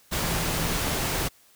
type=tone in noise; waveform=sine; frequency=164.81 Hz; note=E3; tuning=in tune; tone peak=-34 dBFS; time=0.16-0.86 s; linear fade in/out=20 ms; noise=pink; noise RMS=-27 dBFS; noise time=0.11-1.29 s; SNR=-10 dB; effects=white hiss -58 dBFS RMS until 1.55 s